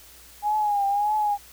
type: tone with vibrato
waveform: sine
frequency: 824 Hz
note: G#5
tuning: 14 cents flat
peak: -20 dBFS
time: 0.42-1.38 s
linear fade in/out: 50 ms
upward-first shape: triangle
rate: 1.7 Hz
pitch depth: 73 cents each way
effects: added 60 Hz sine -55 dBFS peak until 1.52 s + white hiss -49 dBFS RMS until 1.52 s